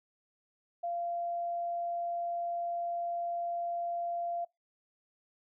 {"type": "tone", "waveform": "sine", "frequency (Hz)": 690, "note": "F5", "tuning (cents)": -21, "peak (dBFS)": -32, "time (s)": [0.83, 4.45], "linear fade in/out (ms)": 10, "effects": ["noise-tail reverb RT60 0.2 s tail -24 dB re dry"]}